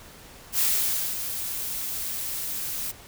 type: noise with ADSR envelope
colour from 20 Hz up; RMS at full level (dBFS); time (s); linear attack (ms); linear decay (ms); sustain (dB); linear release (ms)
blue; -22; 0.52-2.92; 74; 570; -9; 17
effects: pink hiss -47 dBFS RMS until 3.07 s